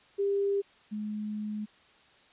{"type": "tone pair in turn", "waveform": "sine", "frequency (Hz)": [399, 211.4], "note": ["G4", "G#3"], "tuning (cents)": [31, 31], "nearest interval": "major seventh", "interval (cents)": 1100, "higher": "first", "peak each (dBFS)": [-25, -32], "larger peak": "first", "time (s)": [[0.18, 0.62], [0.91, 1.66]], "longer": "second", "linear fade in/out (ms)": 20, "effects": ["white hiss -60 dBFS RMS until 2.32 s", "resampled to 8000 Hz"]}